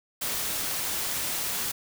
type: noise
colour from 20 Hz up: white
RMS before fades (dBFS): -30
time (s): 0.21-1.72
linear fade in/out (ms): 10
effects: none